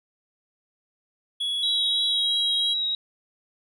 triangle tone with pitch glide, 3365 to 3281 Hz, G#7 to G#7, +22 to -22 cents, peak -23 dBFS, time 1.4-2.74 s, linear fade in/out 10 ms, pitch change -44 cents, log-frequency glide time 2.12-2.31 s
sine tone with vibrato, 3848 Hz, B7, 46 cents flat, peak -23 dBFS, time 1.63-2.95 s, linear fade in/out 2 ms, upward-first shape triangle, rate 3 Hz, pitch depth 20 cents each way
effects none

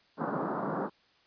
pink band-pass noise, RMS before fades -33 dBFS, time 0.17-0.9 s, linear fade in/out 50 ms, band 150 to 1400 Hz, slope 48 dB/octave, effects white hiss -65 dBFS RMS until 1.26 s + resampled to 11025 Hz

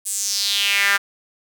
sawtooth tone with high-pass filter sweep, 200 Hz, G3, 35 cents sharp, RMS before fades -20 dBFS, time 0.05-0.98 s, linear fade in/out 20 ms, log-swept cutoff 9200 to 1500 Hz, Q 3.5, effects none

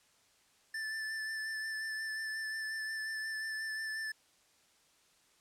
square tone with vibrato, 1760 Hz, A6, in tune, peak -37 dBFS, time 0.74-4.12 s, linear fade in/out 5 ms, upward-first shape sine, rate 5.6 Hz, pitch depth 19 cents each way, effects white hiss -68 dBFS RMS until 5.4 s + low-pass 9000 Hz 12 dB/octave

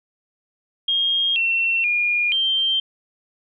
sine tone with pitch steps, 3238 / 2708 / 2426 / 3148 Hz, G#7 / E7 / D#7 / G7, -45 / +46 / -44 / +7 cents, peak -17 dBFS, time 0.88-2.8 s, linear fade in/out 5 ms, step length 480 ms, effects none

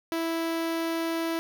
sawtooth tone with notch filter, 329.6 Hz, E4, in tune, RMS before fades -29 dBFS, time 0.12-1.39 s, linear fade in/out 0 ms, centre 7700 Hz, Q 1.8, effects none

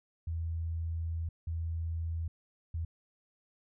sine tone bursts at uneven times, 82.41 Hz, E2, in tune, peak -32 dBFS, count 3, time 0.27-1.29 / 1.47-2.28 / 2.74-2.85 s, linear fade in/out 5 ms, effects none

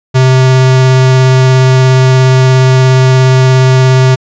square tone with vibrato, 130 Hz, C3, 11 cents flat, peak -4 dBFS, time 0.14-4.16 s, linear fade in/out 20 ms, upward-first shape sine, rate 17 Hz, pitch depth 8 cents each way, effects resampled to 16000 Hz

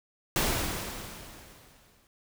pink noise with exponential decay, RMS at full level -25 dBFS, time 0.36-2.07 s, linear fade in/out 1 ms, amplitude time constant 370 ms, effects none

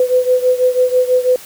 sine beating tone pair, 502 / 508.1 Hz, B4 / B4, +28 / +49 cents, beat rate 6.1 Hz, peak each -12 / -15 dBFS, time 0-1.36 s, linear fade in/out 2 ms, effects white hiss -36 dBFS RMS until 1.45 s

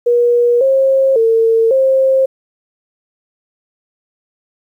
sine tone with pitch steps, 479.9 / 536 / 452.5 / 531 Hz, B4 / C5 / A4 / C5, -50 / +42 / +48 / +25 cents, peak -8 dBFS, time 0.06-2.26 s, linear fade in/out 10 ms, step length 550 ms, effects 8-bit

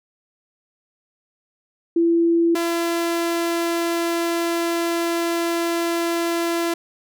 sine / sawtooth tone pair in turn, 336.4 / 338.3 Hz, E4 / E4, +35 / +45 cents, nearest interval unison, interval 10 cents, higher second, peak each -14 / -16 dBFS, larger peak first, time 1.96-2.55 / 2.55-6.74 s, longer second, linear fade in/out 5 ms, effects none

